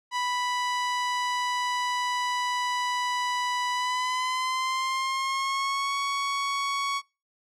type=tone with pitch glide; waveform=sawtooth; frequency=987.8 to 1115.2 Hz; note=B5 to C#6; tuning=0 to +10 cents; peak=-22 dBFS; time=0.11-7.02 s; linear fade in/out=50 ms; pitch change=+210 cents; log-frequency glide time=3.71-5.97 s; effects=noise-tail reverb RT60 0.3 s tail -25 dB re dry + low-pass 7000 Hz 12 dB/octave